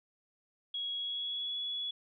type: tone with pitch glide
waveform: sine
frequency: 3322 to 3388 Hz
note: G#7 to G#7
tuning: 0 to +34 cents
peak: -34 dBFS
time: 0.74-1.91 s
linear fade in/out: 5 ms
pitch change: +34 cents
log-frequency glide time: 0.95-1.56 s
effects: none